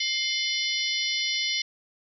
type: harmonic tone with a mistuned harmonic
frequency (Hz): 703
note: F5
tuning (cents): +11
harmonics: 3 / 4 / 5 / 6 / 7 / 8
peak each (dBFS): -30 / -31 / -32 / -33 / -33 / -34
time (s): 0-1.62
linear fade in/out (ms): 5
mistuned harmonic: 4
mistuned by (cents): +110
effects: none